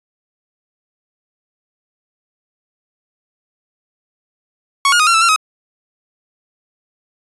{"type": "tone with pitch steps", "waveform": "sawtooth", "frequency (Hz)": [1110, 1429, 1245, 1367, 1319, 1369, 1269], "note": ["C#6", "F6", "D#6", "F6", "E6", "F6", "D#6"], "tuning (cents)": [2, 39, 1, -37, 1, -35, 34], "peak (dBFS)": -6, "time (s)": [4.85, 5.361], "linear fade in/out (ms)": 2, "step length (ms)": 73, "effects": ["resampled to 24000 Hz"]}